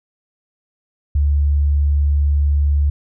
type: tone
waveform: sine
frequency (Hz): 72.2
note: D2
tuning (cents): -29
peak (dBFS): -12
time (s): 1.15-2.9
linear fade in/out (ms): 5
effects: none